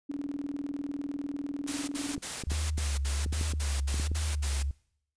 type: tone with tremolo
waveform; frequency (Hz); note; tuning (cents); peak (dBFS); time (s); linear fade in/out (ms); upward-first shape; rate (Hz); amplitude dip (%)
sine; 285.6; D4; -48; -30; 0.09-2.19; 10; square; 20; 70
type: noise bursts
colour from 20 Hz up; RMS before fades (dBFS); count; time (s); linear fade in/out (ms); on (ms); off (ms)
white; -36; 11; 1.67-4.63; 10; 210; 65
type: clicks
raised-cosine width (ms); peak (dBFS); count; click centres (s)
3; -24; 11; 2.179 / 2.437 / 2.517 / 2.78 / 3.262 / 3.327 / 3.412 / 3.536 / 3.943 / 3.998 / 4.116
type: tone with vibrato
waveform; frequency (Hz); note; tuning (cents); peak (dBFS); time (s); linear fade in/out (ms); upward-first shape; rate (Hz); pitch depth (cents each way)
sine; 72.9; D2; -12; -28; 2.47-4.71; 0; sine; 1.3; 99
effects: noise-tail reverb RT60 0.7 s tail -23 dB re dry + resampled to 22050 Hz